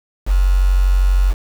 sine tone with quantisation, 46.25 Hz, F#1, in tune, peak -10 dBFS, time 0.26-1.35 s, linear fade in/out 50 ms, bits 5, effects none

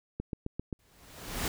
click train, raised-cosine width 3 ms, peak -21 dBFS, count 5, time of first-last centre 0.2-0.728 s, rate 7.58 Hz
pink noise with exponential growth, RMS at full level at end -30 dBFS, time 0.79-1.48 s, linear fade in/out 2 ms, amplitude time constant 150 ms
effects none

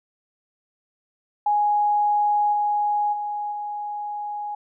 sine tone with level steps, 830.6 Hz, G#5, in tune, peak -17 / -19 / -25 / -27 dBFS, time 1.46-4.55 s, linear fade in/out 5 ms, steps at 2.52 / 3.12 / 3.51 s, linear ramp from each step 20 ms, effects none

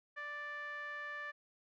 5% pulse tone with low-pass filter, 587.3 Hz, D5, in tune, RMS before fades -44 dBFS, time 0.16-1.32 s, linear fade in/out 20 ms, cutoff 1600 Hz, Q 8.7, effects none

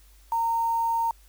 sine tone with quantisation, 920 Hz, A#5, 23 cents flat, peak -22 dBFS, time 0.32-1.11 s, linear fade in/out 2 ms, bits 7, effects added 50 Hz sine -52 dBFS peak until 1.28 s + white hiss -60 dBFS RMS until 1.28 s

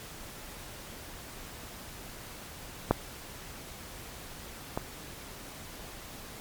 clicks, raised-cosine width 1 ms, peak -7 / -16 dBFS, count 2, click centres 2.91 / 4.775 s, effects pink hiss -45 dBFS RMS until 6.4 s + MP3 96 kbps

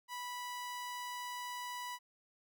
sawtooth tone, 984 Hz, B5, 7 cents flat, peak -37 dBFS, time 0.08-1.99 s, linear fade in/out 50 ms, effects none

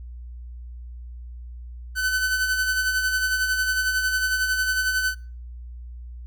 45% pulse tone with tremolo, 1513 Hz, F#6, 38 cents sharp, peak -19 dBFS, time 1.95-5.15 s, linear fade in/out 50 ms, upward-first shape sine, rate 11 Hz, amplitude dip 45%, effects noise-tail reverb RT60 0.4 s tail -23 dB re dry + added 60 Hz sine -35 dBFS peak until 6.26 s

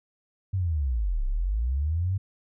sine linear two-way sweep, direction down then up, 98.8 to 30.79 to 98.8 Hz, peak -23 dBFS, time 0.53-2.18 s, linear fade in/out 10 ms, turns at 1.25 s, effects none

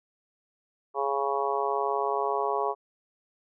harmonic tone, 138.9 Hz, C#3, 4 cents sharp, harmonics 3 / 4 / 5 / 6 / 7 / 8, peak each -30 / -35 / -32 / -33 / -32 / -32 dBFS, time 0.94-2.75 s, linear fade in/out 50 ms, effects none

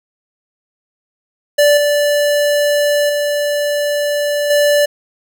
square tone with level steps, 584 Hz, D5, 10 cents flat, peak -8 / -12 / -15 / -10 dBFS, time 1.58-4.86 s, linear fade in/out 10 ms, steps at 1.77 / 3.09 / 4.5 s, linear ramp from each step 5 ms, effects none

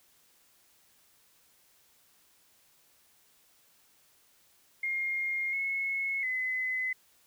sine tone with pitch steps, 2129 / 2184 / 2027 Hz, C7 / C#7 / B6, +30 / -26 / +45 cents, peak -29 dBFS, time 4.83-6.93 s, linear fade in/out 5 ms, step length 700 ms, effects white hiss -65 dBFS RMS until 7.26 s

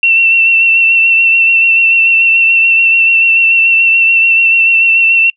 sine tone with vibrato, 2700 Hz, E7, 41 cents sharp, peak -5 dBFS, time 0.03-5.3 s, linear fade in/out 2 ms, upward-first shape sine, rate 6.9 Hz, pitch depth 24 cents each way, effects noise-tail reverb RT60 0.1 s tail -25 dB re dry

